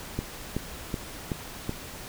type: click train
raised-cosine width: 3 ms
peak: -15 dBFS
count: 5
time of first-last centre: 0.19-1.694 s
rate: 2.66 Hz
effects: pink hiss -41 dBFS RMS until 2.08 s